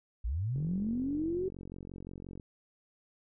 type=linear sweep; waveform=sine; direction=up; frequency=49 to 385.5 Hz; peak=-30 dBFS; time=0.24-1.49 s; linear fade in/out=10 ms
type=click train; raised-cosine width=3 ms; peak=-32 dBFS; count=85; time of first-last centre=0.56-2.398 s; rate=45.7 Hz
effects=none